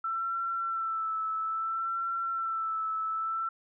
sine tone with vibrato, 1332 Hz, E6, 18 cents sharp, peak -29 dBFS, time 0.04-3.49 s, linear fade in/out 5 ms, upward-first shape sine, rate 0.6 Hz, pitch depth 32 cents each way, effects none

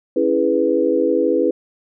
sine chord, C# minor seventh, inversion none, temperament equal, 277.2 / 329.6 / 415.3 / 493.9 Hz, C#4 / E4 / G#4 / B4, 0 / 0 / 0 / 0 cents, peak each -22 / -19 / -20 / -18 dBFS, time 0.16-1.51 s, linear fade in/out 5 ms, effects none

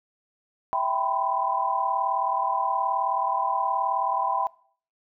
sine chord, C major seventh, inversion first, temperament equal with one note detuned, 659.3 / 784 / 987.8 / 1026.7 Hz, E5 / G5 / B5 / C6, 0 / 0 / 0 / -33 cents, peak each -32 / -27 / -26 / -30 dBFS, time 0.73-4.47 s, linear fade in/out 0 ms, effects noise-tail reverb RT60 0.5 s tail -21 dB re dry

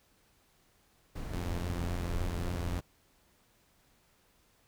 brown noise, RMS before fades -37 dBFS, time 1.15-2.81 s, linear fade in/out 10 ms
sawtooth tone with vibrato, 87.31 Hz, F2, in tune, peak -31 dBFS, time 1.33-2.8 s, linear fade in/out 5 ms, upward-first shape triangle, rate 3.6 Hz, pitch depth 27 cents each way
effects pink hiss -68 dBFS RMS until 4.67 s

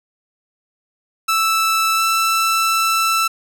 sawtooth tone with pitch glide, 1318.5 to 1327.7 Hz, E6 to E6, 0 to +12 cents, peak -11 dBFS, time 1.28-3.28 s, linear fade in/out 10 ms, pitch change +12 cents, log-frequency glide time 1.96-2.01 s, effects none

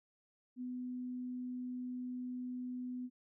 sine tone, 250 Hz, B3, 21 cents sharp, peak -39 dBFS, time 0.56-3.1 s, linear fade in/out 50 ms, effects none

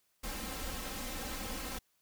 pink noise with comb filter, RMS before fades -40 dBFS, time 0.23-1.79 s, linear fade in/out 10 ms, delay 3.8 ms, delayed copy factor +0.75, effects white hiss -75 dBFS RMS until 2.01 s

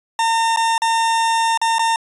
40% pulse tone with dropouts, 910 Hz, A#5, 42 cents flat, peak -14 dBFS, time 0.19-1.96 s, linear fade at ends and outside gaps 2 ms, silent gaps 0.562-0.571 / 0.78-0.819 / 1.575-1.615 / 1.784-1.793 s, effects resampled to 24000 Hz

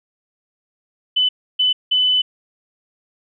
sine tone bursts at uneven times, 3007 Hz, F#7, 27 cents sharp, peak -13 dBFS, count 3, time 1.16-1.29 / 1.59-1.73 / 1.91-2.22 s, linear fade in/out 10 ms, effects none

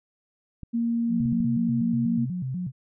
clicks, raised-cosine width 5 ms, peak -25 dBFS, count 5, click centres 0.633 / 1.207 / 1.257 / 1.326 / 1.404 s
sine tone, 233 Hz, A#3, 1 cent flat, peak -22 dBFS, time 0.73-2.26 s, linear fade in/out 20 ms
sine tone with vibrato, 153.1 Hz, D#3, 28 cents flat, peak -27 dBFS, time 1.08-2.72 s, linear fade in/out 50 ms, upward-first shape square, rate 4.1 Hz, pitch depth 280 cents each way
effects none

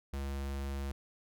square tone, 69 Hz, C#2, 7 cents flat, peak -36 dBFS, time 0.13-0.92 s, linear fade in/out 5 ms, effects none

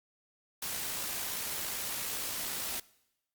white noise with amplitude modulation, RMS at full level -35 dBFS, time 0.62-2.8 s, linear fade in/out 5 ms, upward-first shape sine, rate 57.6 Hz, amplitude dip 30%, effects noise-tail reverb RT60 0.9 s tail -22 dB re dry + Opus 48 kbps

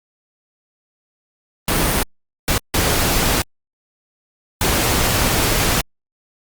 pink noise bursts at uneven times, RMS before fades -17 dBFS, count 4, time 1.68-2.03 / 2.48-2.58 / 2.74-3.42 / 4.61-5.81 s, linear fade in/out 2 ms, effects Opus 32 kbps

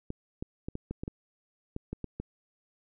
clicks, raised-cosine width 3 ms, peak -22 dBFS, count 11, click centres 0.104 / 0.425 / 0.685 / 0.754 / 0.91 / 1.035 / 1.079 / 1.764 / 1.93 / 2.043 / 2.2 s, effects none

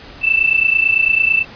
sine tone pair together, 2637 / 2666 Hz, E7 / E7, 0 / +19 cents, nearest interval unison, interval 19 cents, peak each -14 dBFS, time 0.21-1.45 s, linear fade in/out 50 ms, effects pink hiss -37 dBFS RMS until 1.55 s + resampled to 11025 Hz

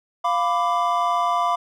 triangle chord, B diminished, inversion second, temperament equal with one note detuned, 698.5 / 998.1 / 1174.7 Hz, F5 / B5 / D6, 0 / +18 / 0 cents, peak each -21 dBFS, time 0.24-1.56 s, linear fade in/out 10 ms, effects none

